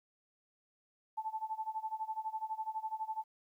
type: tone with tremolo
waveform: sine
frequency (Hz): 876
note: A5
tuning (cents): -8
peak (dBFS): -33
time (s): 1.17-3.24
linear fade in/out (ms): 10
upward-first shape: sine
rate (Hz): 12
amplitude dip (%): 90
effects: 12-bit